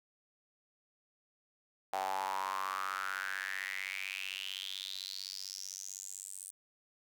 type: tone with high-pass filter sweep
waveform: sawtooth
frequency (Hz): 95.7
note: G2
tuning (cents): -41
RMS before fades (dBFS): -40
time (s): 1.93-6.51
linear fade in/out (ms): 0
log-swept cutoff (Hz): 750 to 9000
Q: 6.7
effects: none